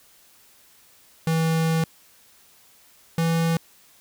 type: tone pair in turn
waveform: square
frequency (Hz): 162.3 / 165.23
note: E3 / E3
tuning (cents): -27 / +4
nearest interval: unison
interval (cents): 31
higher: second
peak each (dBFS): -20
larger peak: neither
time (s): 1.27-1.84 / 3.18-3.57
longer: first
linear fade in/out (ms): 2
effects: white hiss -55 dBFS RMS until 4 s